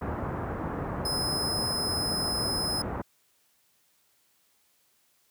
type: low-pass noise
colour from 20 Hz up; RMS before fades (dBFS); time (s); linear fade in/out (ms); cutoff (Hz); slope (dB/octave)
pink; -32; 0.01-3.02; 10; 1400; 24
type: tone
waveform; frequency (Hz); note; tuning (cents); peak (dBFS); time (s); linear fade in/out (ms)
sawtooth; 5100; D#8; +42; -26; 1.05-2.82; 5
effects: white hiss -68 dBFS RMS until 5.3 s + high-pass 60 Hz 12 dB/octave